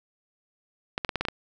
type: clicks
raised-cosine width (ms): 0.3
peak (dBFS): -11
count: 7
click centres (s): 0.979 / 1.048 / 1.092 / 1.157 / 1.21 / 1.252 / 1.285
effects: none